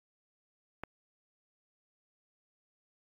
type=click; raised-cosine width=0.5 ms; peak=-23 dBFS; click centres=0.836 s; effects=AAC 64 kbps